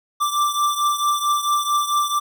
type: beating tone pair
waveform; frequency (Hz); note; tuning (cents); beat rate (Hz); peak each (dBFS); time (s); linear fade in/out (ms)
square; 1174.7 / 1179.2; D6 / D6; 0 / +7; 4.5; -20 / -24; 0.2-2.2; 20
effects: none